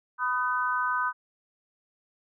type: tone cluster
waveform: sine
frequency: 997 / 1243 / 1515 Hz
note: B5 / D#6 / F#6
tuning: +16 / -2 / +40 cents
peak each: -29 dBFS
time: 0.18-1.13 s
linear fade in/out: 50 ms
effects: none